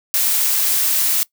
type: noise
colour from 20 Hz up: blue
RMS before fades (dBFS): -17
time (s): 0.14-1.23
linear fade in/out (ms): 0
effects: noise-tail reverb RT60 0.1 s tail -21 dB re dry